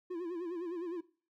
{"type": "tone with vibrato", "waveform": "triangle", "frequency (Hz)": 346.5, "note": "F4", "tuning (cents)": -14, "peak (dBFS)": -34, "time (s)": [0.1, 1.01], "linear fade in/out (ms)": 10, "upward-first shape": "sine", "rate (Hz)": 9.8, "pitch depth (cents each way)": 100, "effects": ["noise-tail reverb RT60 0.4 s tail -19 dB re dry"]}